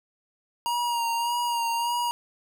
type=tone with vibrato; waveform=square; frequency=944 Hz; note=A#5; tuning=22 cents sharp; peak=-25 dBFS; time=0.66-2.11 s; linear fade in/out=0 ms; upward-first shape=sine; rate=1.7 Hz; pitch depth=32 cents each way; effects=none